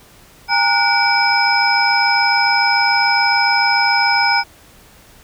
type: tone cluster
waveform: sine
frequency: 810 / 917 / 1457 / 2304 / 5110 Hz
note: G#5 / A#5 / F#6 / D7 / D#8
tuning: -43 / -29 / -27 / -34 / +45 cents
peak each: -18 dBFS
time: 0.48-4.44 s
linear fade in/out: 50 ms
effects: tanh soft clip ceiling 0 dBFS + pink hiss -46 dBFS RMS until 5.23 s